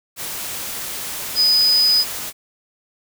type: tone in noise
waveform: sine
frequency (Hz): 4990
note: D#8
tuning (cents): +4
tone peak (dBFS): -12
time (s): 1.35-2.05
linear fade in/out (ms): 50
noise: white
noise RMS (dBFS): -28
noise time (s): 0.16-2.33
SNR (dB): +13
effects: none